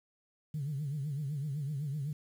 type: tone with vibrato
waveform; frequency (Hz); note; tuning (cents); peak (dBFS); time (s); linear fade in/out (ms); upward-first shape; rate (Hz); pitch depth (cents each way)
sine; 144.1; D3; -33; -32; 0.54-2.13; 5; triangle; 7.9; 160
effects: tanh soft clip ceiling -29 dBFS + 10-bit